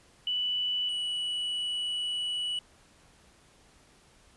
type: tone pair in turn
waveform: sine / triangle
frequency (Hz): 2969 / 2947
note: F#7 / F#7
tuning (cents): +5 / -8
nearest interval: unison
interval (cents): 13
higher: first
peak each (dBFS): -27 / -28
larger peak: first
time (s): 0.27-0.89 / 0.89-2.59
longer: second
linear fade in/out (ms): 2
effects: pink hiss -60 dBFS RMS until 4.36 s + resampled to 24000 Hz